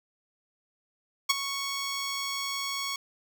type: tone with ADSR envelope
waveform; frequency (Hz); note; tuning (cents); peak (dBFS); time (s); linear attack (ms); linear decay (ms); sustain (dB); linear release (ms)
10% pulse; 1108.7; C#6; 0; -10; 1.29-2.96; 12; 23; -12; 3
effects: none